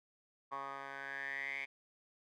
10% pulse tone with band-pass filter sweep, 137.6 Hz, C#3, 12 cents flat, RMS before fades -43 dBFS, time 0.51-1.66 s, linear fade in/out 20 ms, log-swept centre 1100 to 2300 Hz, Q 9.3, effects none

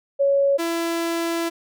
sine / sawtooth tone pair in turn, 557 / 335 Hz, C#5 / E4, +8 / +28 cents, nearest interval major sixth, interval 880 cents, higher first, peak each -15 / -18 dBFS, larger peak first, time 0.19-0.58 / 0.58-1.5 s, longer second, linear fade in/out 20 ms, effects none

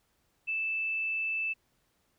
sine tone, 2637 Hz, E7, in tune, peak -29 dBFS, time 0.47-1.54 s, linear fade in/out 20 ms, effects pink hiss -73 dBFS RMS until 2.18 s

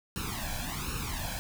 pink noise with flanger, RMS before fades -35 dBFS, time 0.16-1.39 s, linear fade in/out 0 ms, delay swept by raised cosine 0.73 to 1.24 ms, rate 1.3 Hz, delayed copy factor +0.9, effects none

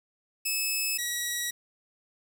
10% pulse tone pair in turn, 2600 / 1921.1 Hz, E7 / B6, -24 / -48 cents, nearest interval perfect fourth, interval 524 cents, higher first, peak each -18 / -20 dBFS, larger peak first, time 0.45-0.98 / 0.98-1.51 s, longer neither, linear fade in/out 10 ms, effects 9-bit

